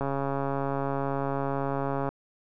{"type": "click train", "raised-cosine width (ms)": 1, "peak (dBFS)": -16, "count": 288, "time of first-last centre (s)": [0.01, 2.09], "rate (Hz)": 138, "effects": []}